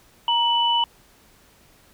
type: tone pair together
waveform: sine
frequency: 938.3 / 2979 Hz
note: A#5 / F#7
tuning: +11 / +11 cents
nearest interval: octave + minor sixth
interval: 2000 cents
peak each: -20 dBFS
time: 0.28-0.84 s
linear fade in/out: 2 ms
effects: pink hiss -55 dBFS RMS until 1.93 s